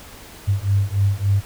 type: beating tone pair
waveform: sine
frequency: 97.7 / 101.2 Hz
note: G2 / G#2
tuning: -5 / -44 cents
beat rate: 3.5 Hz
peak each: -19 dBFS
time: 0.47-1.41 s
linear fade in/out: 20 ms
effects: pink hiss -41 dBFS RMS until 1.45 s